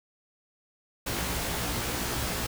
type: noise with comb filter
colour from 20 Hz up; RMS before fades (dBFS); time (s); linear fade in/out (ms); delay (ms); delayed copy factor
pink; -31; 1.06-2.47; 10; 17; +0.85
effects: none